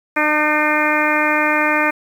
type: harmonic tone with a mistuned harmonic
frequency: 302.2 Hz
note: D4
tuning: 50 cents sharp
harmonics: 1 / 2 / 3 / 4 / 5 / 6 / 7 / 8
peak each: -22 / -22 / -22 / -22 / -22 / -22 / -22 / -22 dBFS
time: 0.16-1.91 s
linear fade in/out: 10 ms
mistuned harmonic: 5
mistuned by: +18 cents
effects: 7-bit